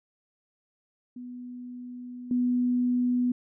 sine tone with level steps, 246.9 Hz, B3, in tune, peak -37 / -22 dBFS, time 1.16-3.32 s, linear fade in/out 5 ms, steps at 2.31 s, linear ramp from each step 2 ms, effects none

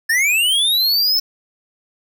square linear sweep, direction up, 1742 to 5330 Hz, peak -14 dBFS, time 0.09-1.2 s, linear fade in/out 10 ms, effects none

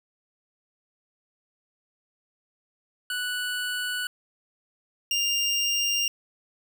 25% pulse tone pair in turn, 1480 / 2799 Hz, F#6 / F7, 0 / +3 cents, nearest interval major seventh, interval 1103 cents, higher second, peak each -24 / -19 dBFS, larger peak second, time 3.1-4.07 / 5.11-6.08 s, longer neither, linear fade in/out 2 ms, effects none

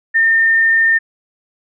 sine tone, 1813 Hz, A#6, 49 cents flat, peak -9 dBFS, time 0.14-0.99 s, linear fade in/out 20 ms, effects none

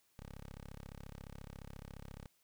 10% pulse tone, 34.36 Hz, C#1, 14 cents flat, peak -40 dBFS, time 0.19-2.26 s, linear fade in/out 0 ms, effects white hiss -74 dBFS RMS until 2.43 s

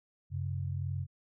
sine tone pair together, 93.6 / 135.86 Hz, F#2 / C#3, +20 / -34 cents, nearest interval tritone, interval 646 cents, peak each -34 / -36 dBFS, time 0.3-1.07 s, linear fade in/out 50 ms, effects none

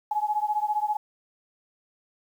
sine beating tone pair, 838 / 853 Hz, G#5 / G#5, +15 / +46 cents, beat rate 15 Hz, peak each -26 / -27 dBFS, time 0.11-0.97 s, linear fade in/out 5 ms, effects 9-bit

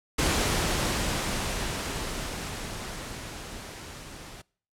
pink noise with level ramp, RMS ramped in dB -24 to -44 dBFS, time 0.18-4.42 s, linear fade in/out 10 ms, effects noise-tail reverb RT60 0.5 s tail -25 dB re dry + low-pass 10000 Hz 12 dB/octave

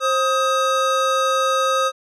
square tone pair together, 530 / 1260.6 Hz, C5 / D#6, +22 / +22 cents, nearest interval octave + minor third, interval 1500 cents, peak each -21 / -19 dBFS, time 0-1.92 s, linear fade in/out 50 ms, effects low-pass 7000 Hz 12 dB/octave

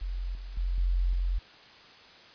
sine tone with level steps, 44.44 Hz, F1, 31 cents sharp, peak -30 / -37 / -26 / -23 / -25 dBFS, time 0.01-1.39 s, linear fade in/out 10 ms, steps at 0.35 / 0.57 / 0.78 / 1.13 s, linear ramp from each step 2 ms, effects white hiss -52 dBFS RMS until 2.34 s + resampled to 11025 Hz

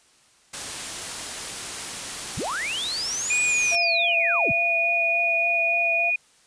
white noise, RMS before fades -32 dBFS, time 0.53-3.76 s, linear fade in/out 10 ms
sine linear two-way sweep, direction up then down, 50.1 to 7920 to 50.1 Hz, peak -26 dBFS, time 2.37-4.52 s, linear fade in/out 5 ms, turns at 3.41 s
sine tone, 2460 Hz, D#7, 20 cents flat, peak -20 dBFS, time 3.3-6.16 s, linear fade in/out 5 ms
sine tone with vibrato, 679 Hz, F5, 49 cents flat, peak -26 dBFS, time 3.71-6.11 s, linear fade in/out 20 ms, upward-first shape sine, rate 3.5 Hz, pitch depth 18 cents each way
effects white hiss -58 dBFS RMS until 6.46 s + resampled to 22050 Hz

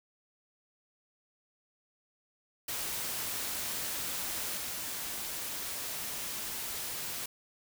white noise with level steps, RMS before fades -36 / -38 dBFS, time 2.68-7.26 s, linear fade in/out 5 ms, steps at 4.57 s, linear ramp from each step 5 ms, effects none

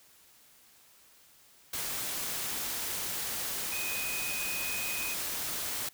sine tone in noise, 2500 Hz, D#7, 8 cents sharp, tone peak -36 dBFS, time 3.72-5.14 s, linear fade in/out 5 ms, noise white, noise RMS -35 dBFS, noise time 1.73-5.89 s, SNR -4 dB, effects white hiss -60 dBFS RMS until 5.93 s

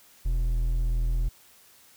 triangle tone with hard clipping, 41.2 Hz, E1, in tune, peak -24 dBFS, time 0.25-1.29 s, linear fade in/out 10 ms, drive 9 dB, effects white hiss -56 dBFS RMS until 1.96 s

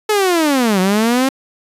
sawtooth linear two-way sweep, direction down then up, 434.3 to 181.3 to 271.8 Hz, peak -8 dBFS, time 0.09-1.29 s, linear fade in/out 5 ms, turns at 0.8 s, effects resampled to 32000 Hz

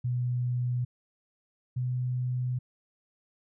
sine tone pair in turn, 123.47 / 125.48 Hz, B2 / B2, 0 / +28 cents, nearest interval unison, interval 28 cents, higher second, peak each -26 / -27 dBFS, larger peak first, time 0.04-0.85 / 1.76-2.59 s, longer second, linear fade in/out 10 ms, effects none

